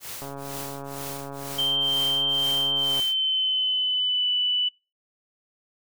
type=noise with tremolo; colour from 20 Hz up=white; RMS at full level=-35 dBFS; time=0-3.15 s; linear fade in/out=50 ms; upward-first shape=triangle; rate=2.1 Hz; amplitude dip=100%
type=click train; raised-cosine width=1 ms; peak=-23 dBFS; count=387; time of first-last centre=0.22-2.997 s; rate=139 Hz
type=tone with pitch glide; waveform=sine; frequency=3136 to 2977 Hz; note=G7 to F#7; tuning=0 to +10 cents; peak=-21 dBFS; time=1.58-4.69 s; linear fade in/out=10 ms; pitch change=-90 cents; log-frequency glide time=2.59-4.3 s
effects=noise-tail reverb RT60 0.3 s tail -26 dB re dry